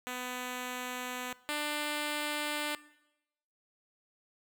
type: tone pair in turn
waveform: 5% pulse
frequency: 250 / 297.3 Hz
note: B3 / D4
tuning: +21 / +21 cents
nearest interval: minor third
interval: 300 cents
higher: second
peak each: -25 / -21 dBFS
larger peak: second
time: 0.07-1.33 / 1.49-2.75 s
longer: neither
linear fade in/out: 0 ms
effects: noise-tail reverb RT60 0.9 s tail -20 dB re dry